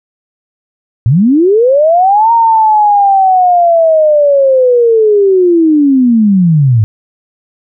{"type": "linear two-way sweep", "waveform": "sine", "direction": "up then down", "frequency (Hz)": [102.5, 932.3, 102.5], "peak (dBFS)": -4, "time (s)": [1.06, 6.84], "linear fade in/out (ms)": 0, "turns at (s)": 2.32, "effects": []}